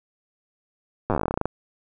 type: slowing click train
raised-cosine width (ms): 1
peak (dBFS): -9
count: 18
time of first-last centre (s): 1.1-1.456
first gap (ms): 8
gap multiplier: 1.11
effects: none